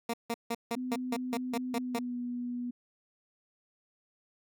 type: tone bursts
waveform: 15% pulse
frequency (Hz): 233.1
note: A#3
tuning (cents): 0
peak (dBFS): -24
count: 10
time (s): 0.09-1.99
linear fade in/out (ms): 5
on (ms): 46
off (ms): 160
type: tone with pitch glide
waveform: sine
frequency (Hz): 253 to 244.1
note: B3 to B3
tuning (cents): +42 to -20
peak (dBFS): -33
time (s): 0.76-2.71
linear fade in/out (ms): 10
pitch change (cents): -62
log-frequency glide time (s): 1.76-2.17
effects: none